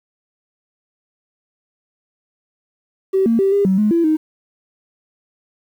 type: tone with pitch steps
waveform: triangle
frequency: 383.6 / 229.4 / 389.6 / 402.2 / 190 / 211.5 / 336.5 / 311.9 Hz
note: G4 / A#3 / G4 / G4 / F#3 / G#3 / E4 / D#4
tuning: -37 / -28 / -11 / +44 / +46 / +32 / +36 / +4 cents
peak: -8 dBFS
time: 3.13-4.17 s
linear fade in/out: 20 ms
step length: 130 ms
effects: tanh soft clip ceiling -10 dBFS + 8-bit